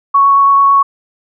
sine tone with vibrato, 1111 Hz, C#6, 4 cents sharp, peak -5 dBFS, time 0.14-0.83 s, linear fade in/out 10 ms, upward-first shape triangle, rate 9 Hz, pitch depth 9 cents each way, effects none

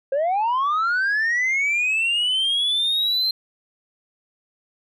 sine linear sweep, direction up, 524 to 4150 Hz, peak -16 dBFS, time 0.12-3.31 s, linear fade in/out 5 ms, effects tanh soft clip ceiling -17 dBFS

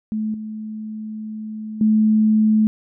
sine tone with level steps, 216.3 Hz, A3, 29 cents flat, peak -20 / -27 / -12 dBFS, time 0.12-2.67 s, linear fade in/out 0 ms, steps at 0.34 / 1.81 s, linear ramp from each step 2 ms, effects none

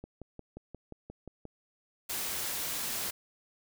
click train, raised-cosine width 2 ms, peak -30 dBFS, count 9, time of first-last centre 0.04-1.453 s, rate 5.66 Hz
white noise, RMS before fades -35 dBFS, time 2.09-3.11 s, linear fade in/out 10 ms
effects none

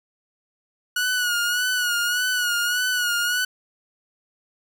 sawtooth tone with vibrato, 1458 Hz, F#6, 26 cents flat, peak -17 dBFS, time 0.96-3.45 s, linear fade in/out 5 ms, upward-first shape sine, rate 1.7 Hz, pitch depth 52 cents each way, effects none

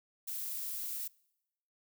violet noise, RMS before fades -39 dBFS, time 0.27-1.08 s, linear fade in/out 10 ms, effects noise-tail reverb RT60 0.9 s tail -25 dB re dry

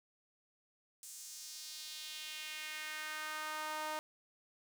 sawtooth tone with high-pass filter sweep, 308.4 Hz, D#4, 15 cents flat, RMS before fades -44 dBFS, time 1.03-3.99 s, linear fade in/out 0 ms, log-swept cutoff 7700 to 800 Hz, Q 1.8, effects none

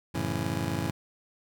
25% pulse chord, F# minor seventh, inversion none, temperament just, 92.5 / 111 / 138.75 / 166.5 Hz, F#2 / A2 / C#3 / E3, 0 / +16 / +2 / +18 cents, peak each -31 dBFS, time 0.14-0.91 s, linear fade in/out 10 ms, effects none

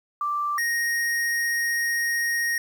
sine / square tone pair in turn, 1174.7 / 1868.4 Hz, D6 / A#6, 0 / +3 cents, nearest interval minor sixth, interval 803 cents, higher second, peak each -23 dBFS, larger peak neither, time 0.21-0.58 / 0.58-2.58 s, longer second, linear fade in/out 2 ms, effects 9-bit

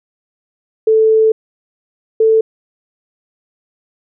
sine tone pair in turn, 440 / 443.1 Hz, A4 / A4, 0 / +12 cents, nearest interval unison, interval 12 cents, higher second, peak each -7 dBFS, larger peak neither, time 0.87-1.32 / 2.2-2.41 s, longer first, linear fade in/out 5 ms, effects none

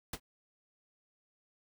pink noise with exponential decay, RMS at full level -32 dBFS, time 0.13-0.2 s, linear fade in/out 5 ms, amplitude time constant 15 ms, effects none

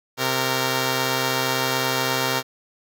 5% pulse tone pair together, 130.81 / 461.9 Hz, C3 / A#4, 0 / -16 cents, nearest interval octave + minor seventh, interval 2184 cents, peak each -12 dBFS, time 0.17-2.43 s, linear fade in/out 50 ms, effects none

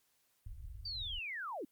pink low-pass noise, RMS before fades -47 dBFS, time 0.46-1.19 s, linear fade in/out 5 ms, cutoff 110 Hz, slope 96 dB/octave
sine linear sweep, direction down, 4699 to 239.3 Hz, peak -39 dBFS, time 0.85-1.65 s, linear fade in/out 5 ms
effects white hiss -75 dBFS RMS until 1.71 s + Opus 48 kbps

